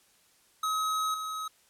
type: tone with level steps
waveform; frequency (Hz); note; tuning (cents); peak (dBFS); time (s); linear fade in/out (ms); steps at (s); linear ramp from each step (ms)
square; 1274; D#6; +41; -28 / -34; 0.63-1.48; 5; 1.14; 2
effects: white hiss -64 dBFS RMS until 1.69 s + low-pass 12000 Hz 12 dB/octave

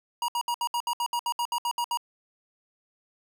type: tone bursts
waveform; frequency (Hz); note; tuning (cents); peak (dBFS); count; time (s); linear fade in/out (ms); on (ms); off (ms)
square; 954; A#5; +40; -26; 14; 0.22-1.973; 2; 63; 67
effects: 11-bit

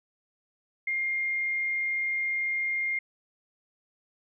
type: tone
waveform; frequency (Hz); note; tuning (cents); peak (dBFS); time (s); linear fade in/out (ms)
sine; 2119; C7; +21; -26; 0.87-2.99; 5
effects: none

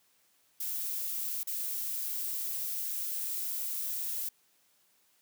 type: noise with dropouts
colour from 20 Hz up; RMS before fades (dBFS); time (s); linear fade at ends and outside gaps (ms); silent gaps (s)
violet; -35; 0.6-4.29; 5; 1.433-1.471
effects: white hiss -69 dBFS RMS until 5.21 s + high-pass 100 Hz 12 dB/octave

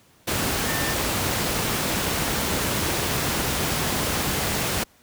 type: tone in noise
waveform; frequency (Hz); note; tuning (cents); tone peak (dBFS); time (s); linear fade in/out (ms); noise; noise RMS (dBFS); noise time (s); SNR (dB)
sine; 1799; A6; +38; -30; 0.67-0.94; 10; pink; -24; 0.27-4.84; -9
effects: pink hiss -57 dBFS RMS until 5.02 s + high-pass 60 Hz 12 dB/octave

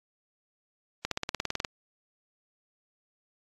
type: accelerating click train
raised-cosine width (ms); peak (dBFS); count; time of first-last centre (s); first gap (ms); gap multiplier
0.2; -12; 12; 1.05-1.648; 63; 0.97
effects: AAC 32 kbps

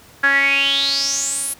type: tone with band-pass filter sweep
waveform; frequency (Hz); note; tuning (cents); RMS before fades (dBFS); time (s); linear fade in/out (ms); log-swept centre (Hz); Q
sawtooth; 277.2; C#4; 0; -18; 0.23-1.54; 10; 1600 to 11000; 10
effects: pink hiss -46 dBFS RMS until 1.59 s + high-pass 60 Hz 12 dB/octave

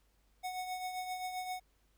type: tone with tremolo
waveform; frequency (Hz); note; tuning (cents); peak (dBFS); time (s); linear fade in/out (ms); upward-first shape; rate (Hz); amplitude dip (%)
square; 737; F#5; -7; -36; 0.43-1.6; 20; triangle; 7.6; 55
effects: added 50 Hz sine -69 dBFS peak until 1.97 s + pink hiss -75 dBFS RMS until 1.97 s

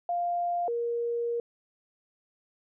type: tone pair in turn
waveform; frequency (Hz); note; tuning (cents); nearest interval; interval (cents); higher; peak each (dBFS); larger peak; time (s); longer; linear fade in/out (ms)
sine; 698.5 / 471.2; F5 / A#4; 0 / +19; perfect fifth; 681; first; -26 / -27; first; 0.09-0.68 / 0.68-1.4; second; 2
effects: none

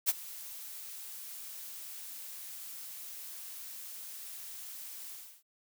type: noise with ADSR envelope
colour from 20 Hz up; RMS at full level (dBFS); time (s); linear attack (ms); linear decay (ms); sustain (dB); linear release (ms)
blue; -25; 0.06-5.43; 30; 31; -20; 320
effects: none

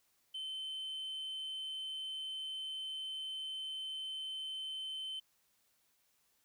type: tone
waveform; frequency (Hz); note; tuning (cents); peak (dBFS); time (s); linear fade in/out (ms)
sine; 3074; G7; -35; -37; 0.34-5.2; 10
effects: tanh soft clip ceiling -38 dBFS + white hiss -75 dBFS RMS until 6.44 s

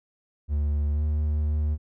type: tone with pitch glide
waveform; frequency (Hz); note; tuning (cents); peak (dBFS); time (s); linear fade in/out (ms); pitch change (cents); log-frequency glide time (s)
triangle; 73.3 to 75.49; D2 to D2; -3 to +48; -20; 0.48-1.78; 50; +51; 0.94-1.01
effects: none

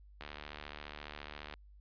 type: click train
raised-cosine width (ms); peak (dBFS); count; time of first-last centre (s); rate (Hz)
0.3; -28; 100; 0.21-1.539; 74.5
effects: added 50 Hz sine -55 dBFS peak until 1.8 s + resampled to 11025 Hz

